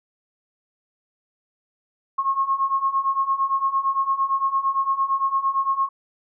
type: beating tone pair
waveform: sine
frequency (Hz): 1079 / 1087.8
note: C#6 / C#6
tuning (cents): -47 / -33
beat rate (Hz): 8.8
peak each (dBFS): -24 / -21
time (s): 2.18-5.89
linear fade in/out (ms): 10
effects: none